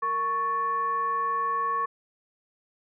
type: tone with frequency modulation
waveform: sine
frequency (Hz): 1110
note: C#6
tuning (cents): +2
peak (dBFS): -24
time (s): 0.02-1.86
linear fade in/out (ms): 10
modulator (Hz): 647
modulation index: 0.42
effects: none